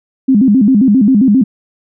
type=tone with vibrato; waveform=sine; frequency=233.1 Hz; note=A#3; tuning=in tune; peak=-5 dBFS; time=0.28-1.44 s; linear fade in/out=10 ms; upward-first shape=square; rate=7.5 Hz; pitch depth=220 cents each way; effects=none